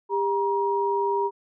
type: tone pair together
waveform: sine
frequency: 400.1 / 950 Hz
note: G4 / A#5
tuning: +35 / +33 cents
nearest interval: octave + minor third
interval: 1498 cents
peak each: -24 dBFS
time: 0.09-1.31 s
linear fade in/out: 50 ms
effects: none